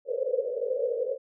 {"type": "band-pass noise", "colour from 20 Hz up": "white", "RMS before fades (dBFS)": -29, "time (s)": [0.05, 1.18], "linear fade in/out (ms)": 50, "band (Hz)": [460, 540], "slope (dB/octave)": 96, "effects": []}